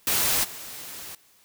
white noise with level steps, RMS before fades -23 / -39 dBFS, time 0.07-1.15 s, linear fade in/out 2 ms, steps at 0.43 s, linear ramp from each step 20 ms, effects white hiss -59 dBFS RMS until 1.44 s

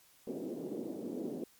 pink band-pass noise, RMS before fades -40 dBFS, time 0.27-1.44 s, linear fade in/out 2 ms, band 240 to 440 Hz, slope 24 dB/octave, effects white hiss -64 dBFS RMS until 1.59 s + MP3 96 kbps

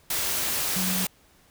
sine tone in noise, 185 Hz, F#3, in tune, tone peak -28 dBFS, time 0.76-1.05 s, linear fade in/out 5 ms, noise white, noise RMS -27 dBFS, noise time 0.1-1.07 s, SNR -4 dB, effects pink hiss -59 dBFS RMS until 1.5 s

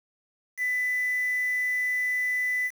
sine tone with quantisation, 1996 Hz, B6, 18 cents sharp, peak -24 dBFS, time 0.57-2.71 s, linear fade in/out 50 ms, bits 7, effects none

